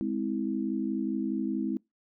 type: chord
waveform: sine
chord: Ab augmented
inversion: none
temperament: just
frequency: 207.7 / 259.6 / 324.5 Hz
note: Ab3 / C4 / E4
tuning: 0 / -13 / -27 cents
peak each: -32 dBFS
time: 0.01-1.77 s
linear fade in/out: 0 ms
effects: noise-tail reverb RT60 0.2 s tail -25 dB re dry